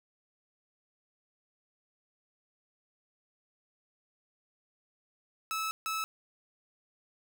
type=tone bursts at uneven times; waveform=sawtooth; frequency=1303 Hz; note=E6; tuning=20 cents flat; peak=-28 dBFS; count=2; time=5.51-5.71 / 5.86-6.04 s; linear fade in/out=0 ms; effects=none